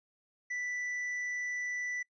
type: tone with hard clipping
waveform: triangle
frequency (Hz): 1975.5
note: B6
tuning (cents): 0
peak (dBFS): -35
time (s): 0.5-2.03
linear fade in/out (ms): 10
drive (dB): 7
effects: noise-tail reverb RT60 0.1 s tail -25 dB re dry + resampled to 22050 Hz